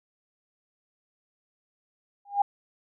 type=tone with exponential growth; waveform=sine; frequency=808 Hz; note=G#5; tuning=48 cents flat; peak=-15 dBFS; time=2.25-2.42 s; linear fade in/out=5 ms; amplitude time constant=35 ms; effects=none